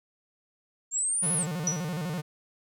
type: exponential two-way sweep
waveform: sine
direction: up then down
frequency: 7300 to 10620 to 7300 Hz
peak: -25 dBFS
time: 0.91-1.46 s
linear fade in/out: 50 ms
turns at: 1.35 s
type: tone with vibrato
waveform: 45% pulse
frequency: 164.81 Hz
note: E3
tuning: in tune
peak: -30 dBFS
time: 1.22-2.22 s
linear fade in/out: 20 ms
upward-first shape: square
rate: 12 Hz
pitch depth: 160 cents each way
type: tone with exponential decay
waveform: sine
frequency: 5880 Hz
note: F#8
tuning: 12 cents flat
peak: -21 dBFS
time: 1.67-1.87 s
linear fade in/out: 2 ms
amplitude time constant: 42 ms
effects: none